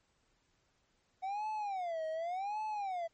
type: tone with vibrato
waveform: triangle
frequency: 740 Hz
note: F#5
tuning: in tune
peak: -33 dBFS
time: 1.22-3.08 s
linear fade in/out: 20 ms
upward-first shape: sine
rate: 0.88 Hz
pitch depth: 270 cents each way
effects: pink hiss -75 dBFS RMS until 3.13 s + MP3 32 kbps